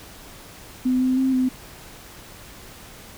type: tone with pitch steps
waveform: sine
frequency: 254.5 / 257.1 / 263.4 / 256.3 Hz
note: C4 / C4 / C4 / C4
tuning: -48 / -30 / +12 / -36 cents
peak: -17 dBFS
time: 0.85-1.49 s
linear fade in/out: 10 ms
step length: 160 ms
effects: pink hiss -43 dBFS RMS until 3.17 s